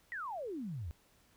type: exponential sweep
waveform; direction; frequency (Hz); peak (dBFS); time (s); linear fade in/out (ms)
sine; down; 1975.5 to 72.5; -38; 0.12-0.91; 0
effects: pink hiss -68 dBFS RMS until 1.36 s